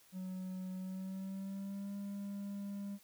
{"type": "tone with pitch glide", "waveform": "triangle", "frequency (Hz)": [185.8, 200.3], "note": ["F#3", "G3"], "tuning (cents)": [7, 38], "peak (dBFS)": -38, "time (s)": [0.12, 2.99], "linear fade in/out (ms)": 50, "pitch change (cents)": 131, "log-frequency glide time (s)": [0.75, 1.94], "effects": ["white hiss -65 dBFS RMS until 3.03 s"]}